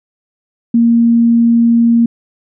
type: tone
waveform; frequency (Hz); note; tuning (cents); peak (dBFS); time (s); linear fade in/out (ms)
sine; 233.1; A#3; 0; -6; 0.74-2.06; 5
effects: none